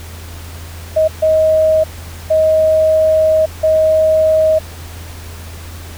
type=tone bursts at uneven times; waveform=sine; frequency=630 Hz; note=D#5; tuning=21 cents sharp; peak=-8 dBFS; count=4; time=0.96-1.08 / 1.22-1.84 / 2.3-3.46 / 3.63-4.59 s; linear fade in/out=10 ms; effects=added 83 Hz sine -29 dBFS peak until 5.97 s + pink hiss -35 dBFS RMS until 5.97 s